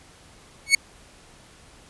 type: tone with exponential growth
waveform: sawtooth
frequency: 2217 Hz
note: C#7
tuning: in tune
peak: -6 dBFS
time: 0.66-0.75 s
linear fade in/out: 5 ms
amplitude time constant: 18 ms
effects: pink hiss -51 dBFS RMS until 1.89 s + resampled to 24000 Hz